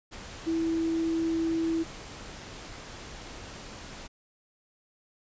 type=tone in noise; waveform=sine; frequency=327.7 Hz; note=E4; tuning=10 cents flat; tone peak=-25 dBFS; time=0.46-1.84 s; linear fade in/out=20 ms; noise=pink; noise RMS=-43 dBFS; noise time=0.11-4.08 s; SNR=+15 dB; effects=resampled to 16000 Hz